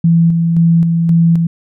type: tone with tremolo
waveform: sine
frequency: 167.1 Hz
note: E3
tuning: 24 cents sharp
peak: -6 dBFS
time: 0.04-1.47 s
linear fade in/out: 5 ms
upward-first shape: square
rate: 1.9 Hz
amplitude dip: 35%
effects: none